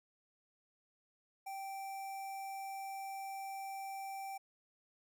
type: tone with notch filter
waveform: square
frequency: 780 Hz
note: G5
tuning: 9 cents flat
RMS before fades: -44 dBFS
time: 1.46-4.38 s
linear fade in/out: 10 ms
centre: 3800 Hz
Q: 1.2
effects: none